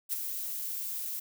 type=noise with ADSR envelope; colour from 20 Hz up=violet; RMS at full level=-29 dBFS; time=0.09-1.2 s; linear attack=41 ms; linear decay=13 ms; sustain=-7 dB; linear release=9 ms; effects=none